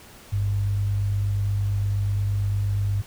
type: tone pair together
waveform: sine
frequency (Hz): 52.16 / 100.7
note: G#1 / G2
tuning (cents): +8 / +47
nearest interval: major seventh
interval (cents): 1139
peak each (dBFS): -31 / -21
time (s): 0.32-3.02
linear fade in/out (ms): 10
effects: pink hiss -47 dBFS RMS until 3.06 s